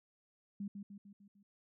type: tone with echo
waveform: sine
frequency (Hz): 200.7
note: G3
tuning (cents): +41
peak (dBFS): -38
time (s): 0.6-0.68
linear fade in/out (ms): 5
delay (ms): 150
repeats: 5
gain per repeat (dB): -5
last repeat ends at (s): 1.43
effects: none